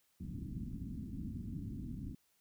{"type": "low-pass noise", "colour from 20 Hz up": "white", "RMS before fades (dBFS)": -43, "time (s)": [0.2, 2.15], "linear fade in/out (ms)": 5, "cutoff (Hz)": 270, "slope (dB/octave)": 48, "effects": ["white hiss -75 dBFS RMS until 2.4 s"]}